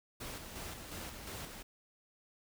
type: noise with tremolo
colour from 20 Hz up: pink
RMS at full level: -44 dBFS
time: 0.2-1.63 s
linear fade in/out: 10 ms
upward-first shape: square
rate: 2.8 Hz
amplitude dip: 40%
effects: none